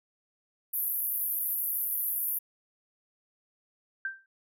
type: band-pass noise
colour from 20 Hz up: white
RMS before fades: -31 dBFS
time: 0.73-2.39 s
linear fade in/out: 10 ms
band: 11000 to 15000 Hz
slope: 96 dB/octave
type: tone with exponential decay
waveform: sine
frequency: 1568 Hz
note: G6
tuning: in tune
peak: -27 dBFS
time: 4.05-4.26 s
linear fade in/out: 2 ms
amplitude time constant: 44 ms
effects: none